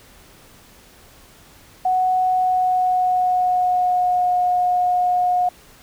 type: tone with pitch glide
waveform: sine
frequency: 740 to 721.4 Hz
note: F#5 to F#5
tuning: 0 to -44 cents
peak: -15 dBFS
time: 1.85-5.49 s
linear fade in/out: 5 ms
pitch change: -44 cents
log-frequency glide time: 2.24-4.36 s
effects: pink hiss -48 dBFS RMS until 5.82 s